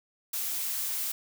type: noise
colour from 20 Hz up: blue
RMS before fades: -32 dBFS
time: 0.33-1.12 s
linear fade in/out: 5 ms
effects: none